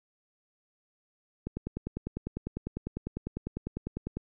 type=click train; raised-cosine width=3 ms; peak=-21 dBFS; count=28; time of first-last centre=1.47-4.17 s; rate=10 Hz; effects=none